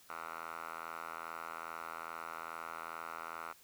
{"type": "tone with band-pass filter", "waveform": "5% pulse", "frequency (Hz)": 82.41, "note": "E2", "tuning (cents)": 0, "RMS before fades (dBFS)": -45, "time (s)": [0.09, 3.53], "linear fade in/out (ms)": 10, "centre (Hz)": 1400, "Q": 6.3, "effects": ["white hiss -62 dBFS RMS until 3.63 s"]}